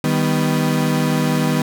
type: chord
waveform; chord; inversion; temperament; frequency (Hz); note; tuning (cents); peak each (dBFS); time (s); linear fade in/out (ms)
35% pulse; Eb augmented; none; equal; 155.56 / 196 / 246.9; Eb3 / G3 / B3; 0 / 0 / 0; -17 / -21 / -18; 0.04-1.62; 2
effects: none